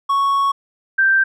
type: tone pair in turn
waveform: triangle / sine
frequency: 1109 / 1568.4 Hz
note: C#6 / G6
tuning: 0 / 0 cents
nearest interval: tritone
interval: 600 cents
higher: second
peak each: -12 / -11 dBFS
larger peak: second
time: 0.09-0.52 / 0.98-1.24 s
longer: first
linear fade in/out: 10 ms
effects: none